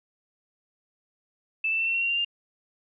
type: tone with pitch steps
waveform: sine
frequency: 2637 / 2660 / 2683 / 2706 / 2730 / 2754 / 2778 / 2802 Hz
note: E7 / E7 / E7 / E7 / F7 / F7 / F7 / F7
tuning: 0 / +15 / +30 / +45 / -40 / -25 / -10 / +5 cents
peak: -23 dBFS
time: 1.64-2.248 s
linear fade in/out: 5 ms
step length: 76 ms
effects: none